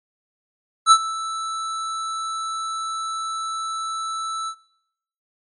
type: tone with ADSR envelope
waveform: square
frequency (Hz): 1318.5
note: E6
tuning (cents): 0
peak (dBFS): -7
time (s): 0.86-4.55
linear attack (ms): 55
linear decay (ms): 62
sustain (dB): -19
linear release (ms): 71
effects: noise-tail reverb RT60 0.8 s tail -23 dB re dry + MP3 48 kbps